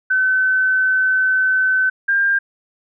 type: tone pair in turn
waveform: sine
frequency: 1522 / 1598.7 Hz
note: F#6 / G6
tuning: +48 / +34 cents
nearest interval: minor second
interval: 86 cents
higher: second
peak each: -13 dBFS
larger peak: neither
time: 0.1-1.9 / 2.08-2.39 s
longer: first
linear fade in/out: 10 ms
effects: none